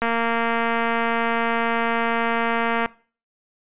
click train, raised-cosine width 0.5 ms, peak -8 dBFS, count 657, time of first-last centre 0.02-2.86 s, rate 231 Hz, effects noise-tail reverb RT60 0.4 s tail -21 dB re dry + resampled to 8000 Hz

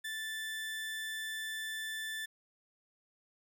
30% pulse tone, 1760 Hz, A6, in tune, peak -35 dBFS, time 0.04-2.26 s, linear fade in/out 10 ms, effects none

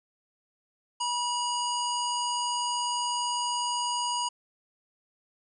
harmonic tone with a mistuned harmonic, 968 Hz, B5, 35 cents flat, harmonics 1 / 3 / 5 / 7 / 9, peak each -29 / -34 / -36 / -37 / -39 dBFS, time 1-4.29 s, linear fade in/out 10 ms, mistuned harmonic 7, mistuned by -15 cents, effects none

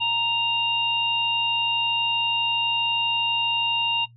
harmonic tone, 932.3 Hz, A#5, in tune, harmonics 1 / 3 / 4, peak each -27 / -21 / -33 dBFS, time 0-4.06 s, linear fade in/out 20 ms, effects noise-tail reverb RT60 0.1 s tail -19 dB re dry + added 118 Hz sine -48 dBFS peak until 4.16 s

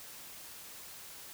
silence, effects white hiss -49 dBFS RMS until 1.33 s

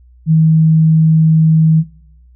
sine tone, 159.2 Hz, D#3, 40 cents sharp, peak -6 dBFS, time 0.26-1.84 s, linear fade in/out 50 ms, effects noise-tail reverb RT60 0.7 s tail -18 dB re dry + added 61 Hz sine -41 dBFS peak until 2.35 s

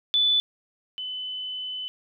sine tone pair in turn, 3484 / 3017 Hz, A7 / F#7, -18 / +33 cents, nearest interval major second, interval 249 cents, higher first, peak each -18 / -30 dBFS, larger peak first, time 0.14-0.4 / 0.98-1.88 s, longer second, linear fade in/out 0 ms, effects none

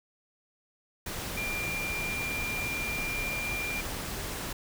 sine tone in noise, 2386 Hz, D7, 27 cents sharp, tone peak -32 dBFS, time 1.37-3.81 s, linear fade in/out 5 ms, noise pink, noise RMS -36 dBFS, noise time 1.06-4.53 s, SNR +1 dB, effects none

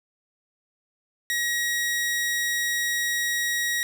sawtooth tone, 1900 Hz, A#6, 33 cents sharp, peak -20 dBFS, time 1.3-3.83 s, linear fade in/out 0 ms, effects none

